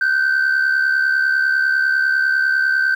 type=tone pair together; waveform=sine; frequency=1480 / 1550 Hz; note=F#6 / G6; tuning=0 / -20 cents; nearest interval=minor second; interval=80 cents; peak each=-18 / -13 dBFS; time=0.01-2.95 s; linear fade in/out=5 ms; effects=tanh soft clip ceiling -11 dBFS + 8-bit